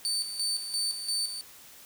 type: tone with tremolo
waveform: 30% pulse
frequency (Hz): 4553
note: C#8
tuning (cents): +45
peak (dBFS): -24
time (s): 0.05-1.41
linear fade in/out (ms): 0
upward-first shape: square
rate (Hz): 2.9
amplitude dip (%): 60
effects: white hiss -51 dBFS RMS until 1.85 s